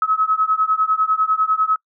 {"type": "beating tone pair", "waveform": "sine", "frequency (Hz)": [1280, 1290], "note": ["D#6", "E6"], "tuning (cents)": [49, -38], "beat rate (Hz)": 10, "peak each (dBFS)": -18, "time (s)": [0.02, 1.76], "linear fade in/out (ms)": 2, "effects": ["noise-tail reverb RT60 0.1 s tail -26 dB re dry"]}